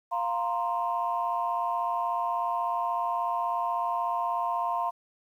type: chord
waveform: sine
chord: F suspended fourth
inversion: none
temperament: just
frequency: 698.5 / 931.3 / 1047.7 Hz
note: F5 / Bb5 / C6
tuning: 0 / -2 / +2 cents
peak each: -30 dBFS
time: 0.11-4.91 s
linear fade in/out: 20 ms
effects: tanh soft clip ceiling -17 dBFS + 10-bit